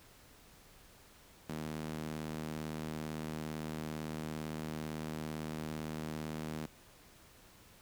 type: tone with high-pass filter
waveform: sawtooth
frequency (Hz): 77.78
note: D#2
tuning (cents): 0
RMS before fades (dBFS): -41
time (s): 1.49-6.66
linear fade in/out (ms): 5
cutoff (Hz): 190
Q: 1.6
effects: pink hiss -60 dBFS RMS until 7.81 s